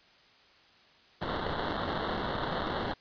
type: noise with sample-and-hold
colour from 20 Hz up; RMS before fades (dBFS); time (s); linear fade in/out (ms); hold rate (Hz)
white; -33; 1.21-2.94; 10; 2450
effects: white hiss -60 dBFS RMS until 3 s + resampled to 11025 Hz